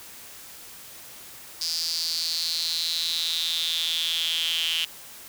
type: tone with high-pass filter sweep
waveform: sawtooth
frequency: 164.81 Hz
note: E3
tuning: in tune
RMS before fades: -27 dBFS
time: 1.61-4.85 s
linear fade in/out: 5 ms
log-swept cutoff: 4900 to 3000 Hz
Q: 8.1
effects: white hiss -44 dBFS RMS until 5.28 s